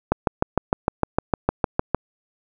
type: click train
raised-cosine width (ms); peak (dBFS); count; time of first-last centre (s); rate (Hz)
1; -3; 13; 0.12-1.946; 6.57
effects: none